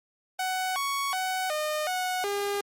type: tone with pitch steps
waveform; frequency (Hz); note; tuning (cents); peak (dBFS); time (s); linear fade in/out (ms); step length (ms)
sawtooth; 746 / 1114 / 748 / 610 / 736 / 404.4; F#5 / C#6 / F#5 / D#5 / F#5 / G#4; +14 / +8 / +19 / -34 / -9 / -46; -23; 0.39-2.61; 5; 370
effects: MP3 64 kbps